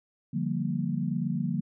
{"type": "chord", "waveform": "sine", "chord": "G minor seventh", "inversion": "second", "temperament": "equal", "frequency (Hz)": [146.83, 174.61, 196, 233.1], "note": ["D3", "F3", "G3", "Bb3"], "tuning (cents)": [0, 0, 0, 0], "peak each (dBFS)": [-32, -31, -34, -32], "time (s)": [0.33, 1.61], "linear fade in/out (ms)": 10, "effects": []}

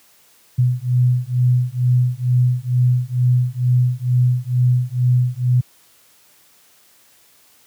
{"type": "beating tone pair", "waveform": "sine", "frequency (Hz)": [123.47, 125.67], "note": ["B2", "B2"], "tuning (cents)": [0, 31], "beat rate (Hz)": 2.2, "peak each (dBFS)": -16, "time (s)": [0.58, 5.61], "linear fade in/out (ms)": 10, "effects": ["white hiss -53 dBFS RMS until 7.66 s", "high-pass 80 Hz 12 dB/octave"]}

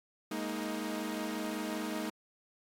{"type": "chord", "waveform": "sawtooth", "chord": "Ab suspended second", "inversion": "none", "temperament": "equal with one note detuned", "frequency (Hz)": [207.7, 233.1, 313.5], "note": ["Ab3", "Bb3", "Eb4"], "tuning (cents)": [0, 0, 13], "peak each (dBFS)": [-36, -36, -34], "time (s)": [0.31, 2.1], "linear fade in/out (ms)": 5, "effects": ["AAC 64 kbps"]}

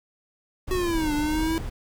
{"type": "noise", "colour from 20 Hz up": "brown", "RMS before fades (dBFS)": -31, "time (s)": [0.67, 1.7], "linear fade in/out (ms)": 10}
{"type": "linear two-way sweep", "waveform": "square", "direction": "down then up", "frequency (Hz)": [374.5, 293, 329], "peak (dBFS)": -24, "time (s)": [0.71, 1.58], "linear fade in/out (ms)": 0, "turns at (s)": 1.14}
{"effects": []}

